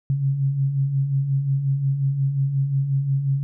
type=beating tone pair; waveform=sine; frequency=132.8 / 138.4 Hz; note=C3 / C#3; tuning=+26 / -2 cents; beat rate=5.6 Hz; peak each=-28 / -19 dBFS; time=0.1-3.43 s; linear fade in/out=0 ms; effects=none